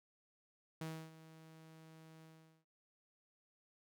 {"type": "tone with ADSR envelope", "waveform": "sawtooth", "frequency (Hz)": 160.1, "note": "D#3", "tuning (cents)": 50, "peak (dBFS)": -37, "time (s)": [0.81, 2.65], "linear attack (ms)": 4, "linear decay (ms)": 290, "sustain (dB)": -16, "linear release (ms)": 420, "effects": []}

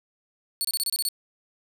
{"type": "tone bursts", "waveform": "20% pulse", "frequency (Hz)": 4420, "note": "C#8", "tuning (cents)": -6, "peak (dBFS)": -18, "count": 8, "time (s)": [0.61, 1.087], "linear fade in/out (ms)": 0, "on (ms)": 36, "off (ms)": 27, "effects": []}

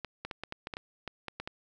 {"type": "clicks", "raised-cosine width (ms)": 0.3, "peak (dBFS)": -21, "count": 12, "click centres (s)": [0.047, 0.25, 0.312, 0.436, 0.524, 0.671, 0.738, 0.769, 1.077, 1.283, 1.4, 1.475], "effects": []}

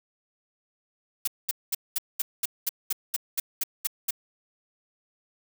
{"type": "noise bursts", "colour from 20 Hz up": "blue", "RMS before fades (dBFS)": -26, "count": 13, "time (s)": [1.25, 4.108], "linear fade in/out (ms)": 5, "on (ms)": 26, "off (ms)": 210, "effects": []}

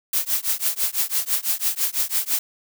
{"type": "noise with tremolo", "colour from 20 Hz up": "blue", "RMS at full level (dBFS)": -19, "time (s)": [0.13, 2.39], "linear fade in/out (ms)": 2, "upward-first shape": "triangle", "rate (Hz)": 6, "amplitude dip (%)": 100, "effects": []}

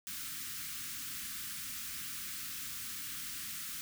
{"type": "band-stop noise", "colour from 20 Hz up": "white", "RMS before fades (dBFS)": -42, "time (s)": [0.07, 3.81], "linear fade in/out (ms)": 0, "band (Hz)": [300, 1200], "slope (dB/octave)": 48, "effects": []}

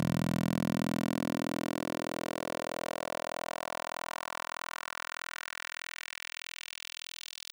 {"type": "tone with high-pass filter sweep", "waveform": "10% pulse", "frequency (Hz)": 41.61, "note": "E1", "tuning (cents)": 17, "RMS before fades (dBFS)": -36, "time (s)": [0, 7.52], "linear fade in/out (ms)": 0, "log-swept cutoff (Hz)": [150, 3800], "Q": 1.8, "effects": []}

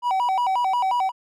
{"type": "tone with vibrato", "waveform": "triangle", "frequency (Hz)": 861, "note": "A5", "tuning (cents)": -38, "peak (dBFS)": -17, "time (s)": [0.02, 1.12], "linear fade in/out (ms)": 50, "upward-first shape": "square", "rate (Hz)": 5.6, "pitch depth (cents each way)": 210, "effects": []}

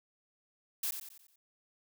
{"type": "noise with echo", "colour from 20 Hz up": "blue", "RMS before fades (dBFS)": -34, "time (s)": [0.83, 0.91], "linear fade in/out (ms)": 5, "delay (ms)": 90, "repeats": 5, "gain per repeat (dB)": -7, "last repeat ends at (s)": 1.36, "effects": []}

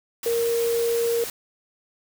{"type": "tone in noise", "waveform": "sine", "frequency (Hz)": 466.2, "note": "A#4", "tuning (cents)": 0, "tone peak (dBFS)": -20, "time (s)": [0.26, 1.24], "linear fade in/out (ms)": 2, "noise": "white", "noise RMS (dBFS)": -33, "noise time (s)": [0.23, 1.3], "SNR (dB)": 10, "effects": []}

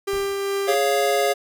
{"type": "tone with tremolo", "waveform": "45% pulse", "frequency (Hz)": 396, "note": "G4", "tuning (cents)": 18, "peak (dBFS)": -21, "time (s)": [0.07, 0.75], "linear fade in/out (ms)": 10, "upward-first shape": "triangle", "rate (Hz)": 2.5, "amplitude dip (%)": 30}
{"type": "noise with exponential decay", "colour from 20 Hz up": "brown", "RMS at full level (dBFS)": -36, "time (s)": [0.13, 0.55], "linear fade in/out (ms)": 0, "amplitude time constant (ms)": 90}
{"type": "chord", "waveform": "square", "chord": "Db major", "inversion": "second", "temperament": "equal", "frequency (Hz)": [415.3, 554.4, 698.5], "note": ["Ab4", "Db5", "F5"], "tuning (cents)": [0, 0, 0], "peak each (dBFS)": -23, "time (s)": [0.67, 1.34], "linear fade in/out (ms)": 20}
{"effects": []}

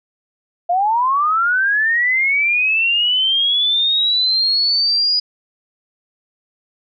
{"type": "linear sweep", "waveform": "sine", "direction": "up", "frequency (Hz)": [679, 4940], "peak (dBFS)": -13, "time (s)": [0.69, 5.2], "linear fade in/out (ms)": 10, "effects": []}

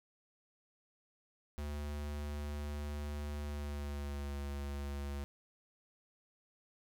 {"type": "tone with pitch glide", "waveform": "square", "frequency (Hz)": [73.42, 70.84], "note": ["D2", "C#2"], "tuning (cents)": [0, 38], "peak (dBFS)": -39, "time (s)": [1.58, 5.24], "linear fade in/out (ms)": 0, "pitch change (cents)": -62, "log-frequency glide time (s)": [3.42, 4.33], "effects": []}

